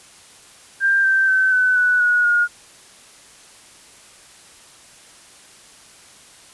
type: tone with pitch steps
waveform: sine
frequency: 1588 / 1560.7 / 1533.9 / 1507.6 / 1481.7 / 1456.2 / 1431.2 Hz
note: G6 / G6 / G6 / F#6 / F#6 / F#6 / F6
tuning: +22 / -8 / -38 / +32 / +2 / -28 / +42 cents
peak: -13 dBFS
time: 0.8-2.48 s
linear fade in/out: 50 ms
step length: 240 ms
effects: white hiss -46 dBFS RMS until 6.53 s + resampled to 24000 Hz